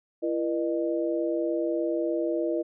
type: tone cluster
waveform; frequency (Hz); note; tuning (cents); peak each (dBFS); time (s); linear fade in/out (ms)
sine; 336.6 / 479.9 / 610; E4 / B4 / D#5; +36 / -50 / -34; -27 / -31 / -30; 0.22-2.63; 20
effects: none